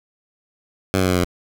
10% pulse tone with pitch steps, 94.8 / 93.23 / 91.68 / 90.15 / 88.66 Hz, F#2 / F#2 / F#2 / F#2 / F2, +43 / +14 / -15 / -45 / +27 cents, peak -8 dBFS, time 0.94-1.245 s, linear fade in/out 0 ms, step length 61 ms, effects none

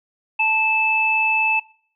sine tone pair together, 880 / 2624 Hz, A5 / E7, 0 / -9 cents, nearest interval octave + perfect fifth, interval 1891 cents, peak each -22 / -16 dBFS, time 0.39-1.6 s, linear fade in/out 10 ms, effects noise-tail reverb RT60 0.5 s tail -22 dB re dry

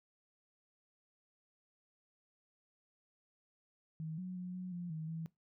sine tone with pitch steps, 158.8 / 183.4 / 180.7 / 182.9 / 175.1 / 158.1 / 162.7 Hz, D#3 / F#3 / F#3 / F#3 / F3 / D#3 / E3, +36 / -15 / -41 / -20 / +5 / +28 / -22 cents, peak -39 dBFS, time 4-5.26 s, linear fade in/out 0 ms, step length 180 ms, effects noise-tail reverb RT60 0.2 s tail -21 dB re dry

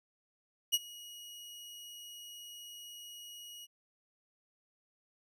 sawtooth tone with ADSR envelope, 2899 Hz, F#7, 36 cents flat, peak -21 dBFS, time 0.72-3.67 s, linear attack 22 ms, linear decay 37 ms, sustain -23 dB, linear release 31 ms, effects none

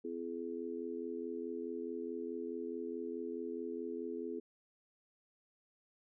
harmonic tone, 84.7 Hz, E2, 48 cents sharp, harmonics 3 / 4 / 5, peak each -44 / -43 / -42 dBFS, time 0.04-4.4 s, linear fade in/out 10 ms, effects none

